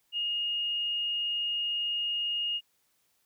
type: tone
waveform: sine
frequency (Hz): 2853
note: F7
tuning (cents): +36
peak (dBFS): -28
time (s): 0.12-2.61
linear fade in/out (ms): 50
effects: white hiss -72 dBFS RMS until 3.25 s